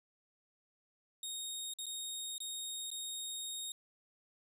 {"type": "tone with dropouts", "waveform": "20% pulse", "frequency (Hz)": 3726, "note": "A#7", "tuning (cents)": -2, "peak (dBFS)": -34, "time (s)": [1.23, 3.72], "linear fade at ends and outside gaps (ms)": 2, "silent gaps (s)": [[1.737, 1.786], [1.858, 1.865], [2.381, 2.403], [2.904, 2.914]], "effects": []}